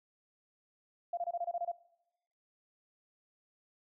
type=tone bursts; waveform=sine; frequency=692 Hz; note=F5; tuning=16 cents flat; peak=-32 dBFS; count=9; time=1.13-1.717 s; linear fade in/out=5 ms; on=43 ms; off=25 ms; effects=noise-tail reverb RT60 0.9 s tail -20 dB re dry